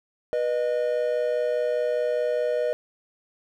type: tone pair together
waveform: triangle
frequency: 487.6 / 612.5 Hz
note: B4 / D#5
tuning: -22 / -27 cents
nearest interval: major third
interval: 395 cents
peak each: -23 dBFS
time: 0.33-2.73 s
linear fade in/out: 0 ms
effects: none